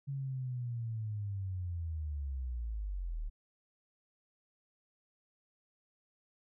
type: linear sweep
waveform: sine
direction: down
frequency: 140 to 35.89 Hz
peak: -35 dBFS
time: 0.07-3.3 s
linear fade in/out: 20 ms
effects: none